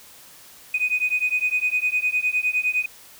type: beating tone pair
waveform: sine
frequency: 2489 / 2498.8 Hz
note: D#7 / D#7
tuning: 0 / +7 cents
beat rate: 9.8 Hz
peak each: -22 dBFS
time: 0.74-2.86 s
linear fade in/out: 5 ms
effects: tanh soft clip ceiling -13 dBFS + white hiss -47 dBFS RMS until 3.19 s